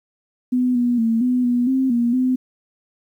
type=tone with pitch steps; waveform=sine; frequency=250.5 / 242.6 / 227 / 249.9 / 243.5 / 263.3 / 237.4 / 255.6 Hz; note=B3 / B3 / A#3 / B3 / B3 / C4 / A#3 / C4; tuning=+25 / -31 / -46 / +21 / -24 / +11 / +32 / -40 cents; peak=-15 dBFS; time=0.52-2.36 s; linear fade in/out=10 ms; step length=230 ms; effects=9-bit